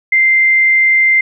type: tone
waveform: sine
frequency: 2088 Hz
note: C7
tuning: 4 cents flat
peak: -7 dBFS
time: 0.12-1.21 s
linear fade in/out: 5 ms
effects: none